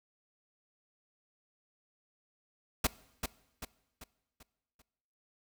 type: noise with echo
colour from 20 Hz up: pink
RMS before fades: -27 dBFS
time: 2.84-2.87 s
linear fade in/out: 5 ms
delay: 390 ms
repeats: 5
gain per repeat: -7 dB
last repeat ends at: 4.82 s
effects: noise-tail reverb RT60 1.0 s tail -21 dB re dry